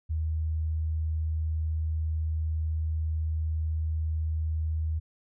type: tone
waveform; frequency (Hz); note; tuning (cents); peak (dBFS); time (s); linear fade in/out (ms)
sine; 79; D#2; +27; -26; 0.09-5; 20
effects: none